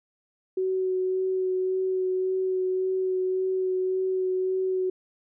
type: tone with vibrato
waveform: sine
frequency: 373.7 Hz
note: F#4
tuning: 17 cents sharp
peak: -23 dBFS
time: 0.57-4.9 s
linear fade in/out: 5 ms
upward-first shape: sine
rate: 1.8 Hz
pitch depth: 12 cents each way
effects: none